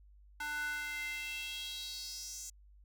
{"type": "tone with high-pass filter sweep", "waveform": "square", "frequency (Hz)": 297.1, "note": "D4", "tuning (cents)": 20, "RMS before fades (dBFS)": -41, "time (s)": [0.4, 2.5], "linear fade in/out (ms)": 5, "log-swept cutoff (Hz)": [1200, 6800], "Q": 4.4, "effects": ["added 50 Hz sine -57 dBFS peak until 2.84 s"]}